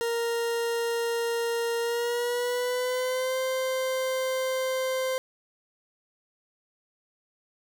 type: tone with pitch glide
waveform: 40% pulse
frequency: 466.2 to 520.3 Hz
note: A#4 to C5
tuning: 0 to -10 cents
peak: -25 dBFS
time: 0.01-5.18 s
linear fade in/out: 0 ms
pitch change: +190 cents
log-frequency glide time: 1.8-3.38 s
effects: none